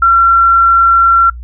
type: tone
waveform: sine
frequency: 1362 Hz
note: F6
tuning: 44 cents flat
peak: -4 dBFS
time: 0.02-1.3 s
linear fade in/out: 5 ms
effects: noise-tail reverb RT60 0.1 s tail -24 dB re dry + added 60 Hz sine -24 dBFS peak until 1.43 s